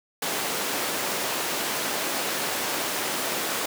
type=high-pass noise; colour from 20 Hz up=pink; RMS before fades=-28 dBFS; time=0.22-3.66 s; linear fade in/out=5 ms; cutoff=340 Hz; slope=12 dB/octave; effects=none